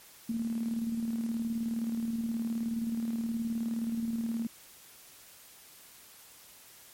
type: tone with tremolo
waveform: sine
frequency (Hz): 228.8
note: A#3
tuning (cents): -32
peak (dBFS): -28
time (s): 0.29-4.47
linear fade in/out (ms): 5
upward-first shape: square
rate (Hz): 19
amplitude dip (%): 40
effects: white hiss -54 dBFS RMS until 6.93 s + MP3 64 kbps